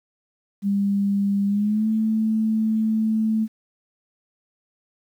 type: tone with pitch glide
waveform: sine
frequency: 200 to 219.4 Hz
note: G3 to A3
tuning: +35 to -5 cents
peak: -18 dBFS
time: 0.62-3.48 s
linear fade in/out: 50 ms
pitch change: +160 cents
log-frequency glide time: 1.47-1.88 s
effects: 9-bit